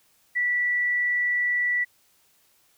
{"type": "tone", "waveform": "sine", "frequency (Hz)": 1958, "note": "B6", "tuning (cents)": -15, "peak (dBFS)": -21, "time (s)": [0.35, 1.85], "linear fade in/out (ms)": 20, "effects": ["white hiss -63 dBFS RMS until 2.77 s"]}